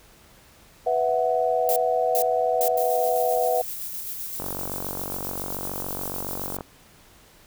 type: chord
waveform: sine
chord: B suspended fourth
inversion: none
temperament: equal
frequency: 493.9 / 659.3 / 740 Hz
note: B4 / E5 / F#5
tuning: 0 / 0 / 0 cents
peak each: -24 dBFS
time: 0.86-3.62 s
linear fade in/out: 10 ms
type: noise bursts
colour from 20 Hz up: violet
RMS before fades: -26 dBFS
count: 3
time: 1.69-2.68 s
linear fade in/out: 0 ms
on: 70 ms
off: 390 ms
type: noise with tremolo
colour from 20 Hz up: violet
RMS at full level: -32 dBFS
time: 2.77-6.57 s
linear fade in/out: 5 ms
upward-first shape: square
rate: 7.7 Hz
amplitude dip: 25%
type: click train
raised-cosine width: 1 ms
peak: -18 dBFS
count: 105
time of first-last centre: 4.4-6.608 s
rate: 47.1 Hz
effects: pink hiss -53 dBFS RMS until 7.46 s